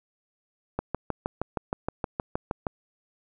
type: click train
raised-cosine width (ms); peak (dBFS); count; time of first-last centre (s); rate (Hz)
1; -13; 13; 0.79-2.668; 6.39
effects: none